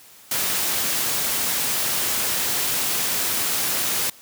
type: noise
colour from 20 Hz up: white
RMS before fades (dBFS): -23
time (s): 0.31-4.1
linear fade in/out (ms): 5
effects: white hiss -48 dBFS RMS until 4.21 s + high-pass 80 Hz 12 dB/octave